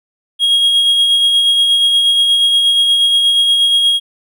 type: tone with tremolo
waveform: triangle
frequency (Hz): 3279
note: G#7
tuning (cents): -23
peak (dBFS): -6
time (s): 0.39-4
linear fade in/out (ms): 50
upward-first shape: sine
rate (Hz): 8.4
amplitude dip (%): 30
effects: none